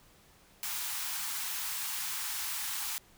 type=high-pass noise; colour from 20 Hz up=white; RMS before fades=-36 dBFS; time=0.63-2.98 s; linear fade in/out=0 ms; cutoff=780 Hz; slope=96 dB/octave; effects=pink hiss -61 dBFS RMS until 3.17 s